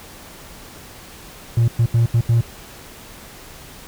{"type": "tone bursts at uneven times", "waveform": "triangle", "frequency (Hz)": 116.54, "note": "A#2", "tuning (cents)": 0, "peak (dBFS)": -9, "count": 5, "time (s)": [[1.57, 1.68], [1.79, 1.86], [1.94, 2.06], [2.14, 2.21], [2.29, 2.41]], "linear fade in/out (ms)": 5, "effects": ["tanh soft clip ceiling -6 dBFS", "pink hiss -40 dBFS RMS until 3.87 s"]}